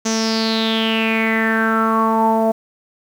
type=tone with low-pass filter sweep; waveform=sawtooth; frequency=223 Hz; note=A3; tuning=23 cents sharp; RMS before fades=-17 dBFS; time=0.05-2.52 s; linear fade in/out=10 ms; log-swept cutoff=6300 to 710 Hz; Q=7.4; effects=7-bit